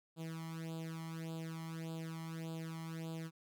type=tone with flanger; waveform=sawtooth; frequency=162.8 Hz; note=E3; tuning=21 cents flat; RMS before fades=-44 dBFS; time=0.16-3.31 s; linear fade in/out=50 ms; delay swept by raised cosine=0.25 to 0.97 ms; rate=1.7 Hz; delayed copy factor=+0.85; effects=none